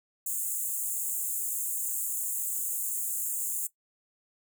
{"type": "high-pass noise", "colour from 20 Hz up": "pink", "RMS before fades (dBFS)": -32, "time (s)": [0.26, 3.67], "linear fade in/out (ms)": 5, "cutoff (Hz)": 6900, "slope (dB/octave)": 96, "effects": ["noise-tail reverb RT60 0.1 s tail -17 dB re dry"]}